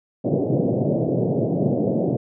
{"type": "band-pass noise", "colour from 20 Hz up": "pink", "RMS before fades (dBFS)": -21, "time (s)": [0.24, 2.17], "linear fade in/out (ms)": 10, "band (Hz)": [120, 630], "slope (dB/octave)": 48, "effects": []}